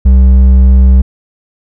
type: tone with hard clipping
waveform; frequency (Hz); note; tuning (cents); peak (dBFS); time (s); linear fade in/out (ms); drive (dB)
sine; 64.5; C2; -24; -3; 0.05-1.02; 10; 5
effects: none